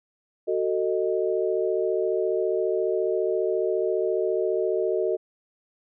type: chord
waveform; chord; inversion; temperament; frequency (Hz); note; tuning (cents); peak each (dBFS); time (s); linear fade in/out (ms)
sine; D# diminished; first; just; 373.4 / 448 / 622.3; F#4 / A4 / D#5; +16 / +31 / 0; -25 / -26 / -28; 0.47-5.17; 20
effects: none